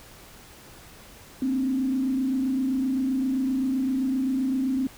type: tone with frequency modulation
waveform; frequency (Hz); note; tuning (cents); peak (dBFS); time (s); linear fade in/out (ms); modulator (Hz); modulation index
sine; 262.9; C4; +8; -22; 1.42-4.87; 2; 27.7; 0.58
effects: pink hiss -48 dBFS RMS until 4.97 s